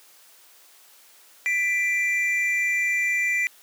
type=tone pair together; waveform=triangle; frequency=1984.5 / 2360 Hz; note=B6 / D7; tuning=+8 / +8 cents; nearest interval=minor third; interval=300 cents; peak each=-22 dBFS; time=1.46-3.47 s; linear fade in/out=0 ms; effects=white hiss -53 dBFS RMS until 3.62 s + high-pass 400 Hz 12 dB/octave